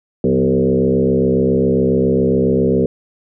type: tone with frequency modulation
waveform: sine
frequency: 316.1 Hz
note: D#4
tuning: 27 cents sharp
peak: -11 dBFS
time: 0.24-2.86 s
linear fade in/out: 2 ms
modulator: 67.3 Hz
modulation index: 2.7
effects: none